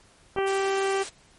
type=harmonic tone; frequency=389.7 Hz; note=G4; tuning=10 cents flat; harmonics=1 / 2 / 3 / 4 / 5 / 6 / 7 / 8; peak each=-24 / -30 / -34 / -36 / -38 / -40 / -41 / -42 dBFS; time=0.36-1.04 s; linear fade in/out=20 ms
type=clicks; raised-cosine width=1 ms; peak=-20 dBFS; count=2; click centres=0.363 / 0.386 s
type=high-pass noise; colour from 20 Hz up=white; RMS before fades=-36 dBFS; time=0.46-1.1 s; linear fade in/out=20 ms; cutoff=240 Hz; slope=48 dB/octave
effects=pink hiss -57 dBFS RMS until 1.38 s + MP3 48 kbps